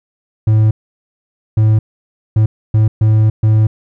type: tone bursts at uneven times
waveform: triangle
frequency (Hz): 108.7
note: A2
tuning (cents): -21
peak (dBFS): -5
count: 6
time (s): 0.47-0.71 / 1.57-1.79 / 2.36-2.46 / 2.74-2.88 / 3.01-3.3 / 3.43-3.67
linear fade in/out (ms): 5
effects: none